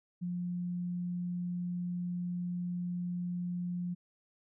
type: tone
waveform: sine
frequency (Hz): 176.9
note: F3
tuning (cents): +23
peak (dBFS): -33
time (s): 0.21-3.95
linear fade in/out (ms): 20
effects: none